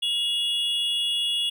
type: tone pair together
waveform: triangle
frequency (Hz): 2854 / 3373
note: F7 / G#7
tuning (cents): +37 / +26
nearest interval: minor third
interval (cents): 289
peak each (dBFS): -24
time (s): 0.02-1.5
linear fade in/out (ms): 10
effects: none